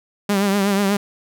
sawtooth tone with vibrato, 199.3 Hz, G3, 29 cents sharp, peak -12 dBFS, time 0.29-0.97 s, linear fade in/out 5 ms, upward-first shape triangle, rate 8.2 Hz, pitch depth 67 cents each way, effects none

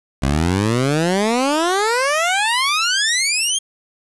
15% pulse exponential sweep, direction up, 64.8 to 3271 Hz, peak -9 dBFS, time 0.22-3.59 s, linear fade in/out 10 ms, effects resampled to 24000 Hz + 7-bit

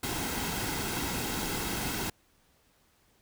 pink noise with comb filter, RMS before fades -33 dBFS, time 0.03-2.1 s, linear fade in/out 5 ms, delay 1.7 ms, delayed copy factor -0.5, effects pink hiss -67 dBFS RMS until 3.21 s

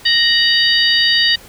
harmonic tone with a mistuned harmonic, 932.3 Hz, A#5, in tune, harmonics 2 / 3 / 4 / 5, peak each -16 / -16 / -16 / -16 dBFS, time 0.05-1.36 s, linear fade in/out 10 ms, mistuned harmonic 3, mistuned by +96 cents, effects pink hiss -40 dBFS RMS until 1.48 s

